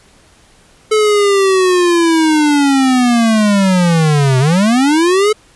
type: linear two-way sweep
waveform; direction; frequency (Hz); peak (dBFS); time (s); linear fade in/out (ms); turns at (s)
square; down then up; 435.1 to 126.6 to 435.1; -9; 0.91-5.33; 10; 4.39
effects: pink hiss -47 dBFS RMS until 5.55 s + resampled to 24000 Hz